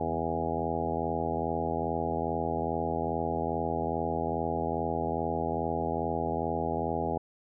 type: harmonic tone with a mistuned harmonic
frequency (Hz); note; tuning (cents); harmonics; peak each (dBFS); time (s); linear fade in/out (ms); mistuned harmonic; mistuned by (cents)
82.41; E2; 0; 1 / 2 / 3 / 4 / 5 / 6 / 7 / 8 / 9 / 10; -39 / -38 / -37 / -38 / -36 / -37 / -41 / -37 / -37 / -35; 0-7.18; 5; 2; -43
effects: none